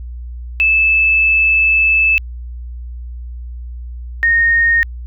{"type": "tone pair in turn", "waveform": "sine", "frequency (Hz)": [2622, 1849.6], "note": ["E7", "A#6"], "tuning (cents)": [-10, -14], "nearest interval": "tritone", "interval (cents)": 604, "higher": "first", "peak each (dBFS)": -9, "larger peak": "neither", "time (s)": [[0.6, 2.18], [4.23, 4.83]], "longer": "first", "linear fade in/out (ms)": 0, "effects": ["added 60 Hz sine -25 dBFS peak until 5.06 s"]}